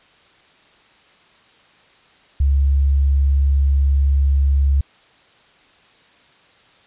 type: tone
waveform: sine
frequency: 69.3 Hz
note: C#2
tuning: in tune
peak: -12 dBFS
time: 2.4-4.81 s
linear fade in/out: 5 ms
effects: white hiss -52 dBFS RMS until 6.86 s + resampled to 8000 Hz